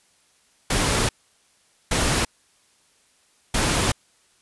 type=noise bursts at uneven times; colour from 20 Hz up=pink; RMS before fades=-21 dBFS; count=3; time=0.7-1.09 / 1.91-2.25 / 3.54-3.92 s; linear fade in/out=5 ms; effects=white hiss -61 dBFS RMS until 4.41 s + resampled to 24000 Hz